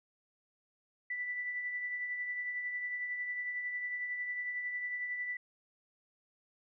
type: tone with tremolo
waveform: sine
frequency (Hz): 1975.5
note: B6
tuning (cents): 0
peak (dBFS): -33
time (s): 1.1-5.37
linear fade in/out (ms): 5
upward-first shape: triangle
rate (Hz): 11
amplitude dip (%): 45
effects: none